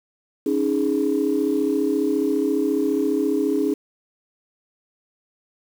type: chord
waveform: sine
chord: C# suspended second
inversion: none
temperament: just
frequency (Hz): 277.2 / 311.8 / 415.8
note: C#4 / D#4 / G#4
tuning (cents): 0 / +4 / +2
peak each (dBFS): -22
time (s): 0.46-3.74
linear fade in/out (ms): 5
effects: tanh soft clip ceiling -10 dBFS + 7-bit